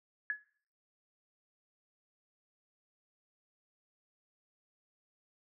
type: tone with exponential decay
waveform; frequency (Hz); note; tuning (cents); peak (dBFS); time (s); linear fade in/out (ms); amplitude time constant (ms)
sine; 1697; G#6; +37; -27; 0.3-0.41; 1; 22
effects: noise-tail reverb RT60 0.5 s tail -18 dB re dry